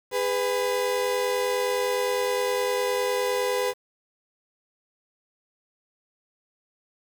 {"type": "tone pair together", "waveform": "35% pulse", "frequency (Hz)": [408.8, 498.6], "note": ["G#4", "B4"], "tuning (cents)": [-27, 16], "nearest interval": "minor third", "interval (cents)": 343, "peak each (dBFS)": [-26, -23], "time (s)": [0.11, 3.74], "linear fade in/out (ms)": 50, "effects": ["8-bit"]}